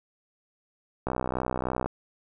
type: click train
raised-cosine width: 1 ms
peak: -14 dBFS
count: 51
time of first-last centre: 1.07-1.86 s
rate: 63.3 Hz
effects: none